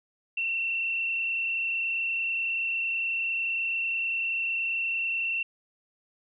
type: tone with frequency modulation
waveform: sine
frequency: 2704 Hz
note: E7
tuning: 43 cents sharp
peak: -26 dBFS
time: 0.37-5.43 s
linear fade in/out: 5 ms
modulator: 30.9 Hz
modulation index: 1.4
effects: none